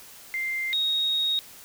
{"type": "tone pair in turn", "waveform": "sine", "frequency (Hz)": [2093, 3756], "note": ["C7", "A#7"], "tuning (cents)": [0, 12], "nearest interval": "minor seventh", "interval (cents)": 1012, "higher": "second", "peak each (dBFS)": [-26, -22], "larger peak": "second", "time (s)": [[0.34, 0.73], [0.73, 1.39]], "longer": "second", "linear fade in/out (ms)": 0, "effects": ["white hiss -47 dBFS RMS until 1.64 s"]}